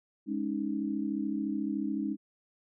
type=chord; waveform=sine; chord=Ab suspended fourth; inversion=none; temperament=equal; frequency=207.7 / 277.2 / 311.1 Hz; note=Ab3 / Db4 / Eb4; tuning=0 / 0 / 0 cents; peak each=-34 dBFS; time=0.26-2.17 s; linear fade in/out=50 ms; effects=none